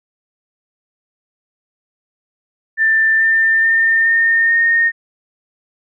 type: tone with pitch steps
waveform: sine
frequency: 1780 / 1795.5 / 1811.1 / 1826.9 / 1842.8 Hz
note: A6 / A6 / A6 / A#6 / A#6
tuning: +20 / +35 / +50 / -35 / -20 cents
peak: -10 dBFS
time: 2.77-4.92 s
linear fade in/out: 50 ms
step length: 430 ms
effects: none